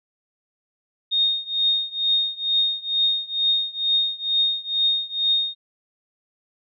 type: tone with tremolo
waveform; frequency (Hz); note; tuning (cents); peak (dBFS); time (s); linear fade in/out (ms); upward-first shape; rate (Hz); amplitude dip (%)
sine; 3698; A#7; -15; -15; 1.11-5.55; 20; triangle; 2.2; 95
effects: none